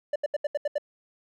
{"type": "tone bursts", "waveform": "triangle", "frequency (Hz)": 587.3, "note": "D5", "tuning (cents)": 0, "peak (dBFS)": -21, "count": 7, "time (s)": [0.13, 0.782], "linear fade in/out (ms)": 5, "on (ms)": 28, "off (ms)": 76, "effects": []}